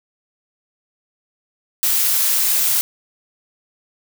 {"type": "noise", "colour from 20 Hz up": "blue", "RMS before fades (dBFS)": -17, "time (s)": [1.83, 2.81], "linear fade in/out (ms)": 0, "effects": []}